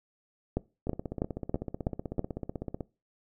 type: two click trains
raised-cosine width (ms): 2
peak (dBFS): -14 / -21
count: 6 / 32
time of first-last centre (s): 0.57-2.193 / 0.87-2.808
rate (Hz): 3.08 / 16
effects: noise-tail reverb RT60 0.3 s tail -22 dB re dry